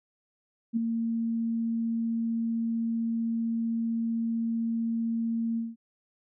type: tone with ADSR envelope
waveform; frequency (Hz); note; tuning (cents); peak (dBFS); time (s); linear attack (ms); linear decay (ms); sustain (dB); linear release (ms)
sine; 228.9; A#3; -31; -21; 0.73-5.76; 37; 7; -5; 190
effects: none